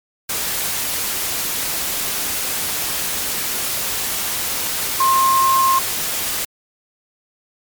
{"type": "tone in noise", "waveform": "sine", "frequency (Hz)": 1063, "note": "C6", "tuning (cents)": 27, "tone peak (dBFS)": -12, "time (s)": [5, 5.79], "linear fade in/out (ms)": 5, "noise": "white", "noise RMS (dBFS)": -22, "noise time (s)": [0.29, 6.45], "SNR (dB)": 7, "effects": ["MP3 96 kbps"]}